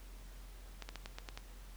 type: clicks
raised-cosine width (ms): 0.2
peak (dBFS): -26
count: 7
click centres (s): 0.823 / 0.89 / 0.957 / 1.059 / 1.185 / 1.288 / 1.375
effects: added 44 Hz sine -49 dBFS peak until 1.76 s + pink hiss -60 dBFS RMS until 1.76 s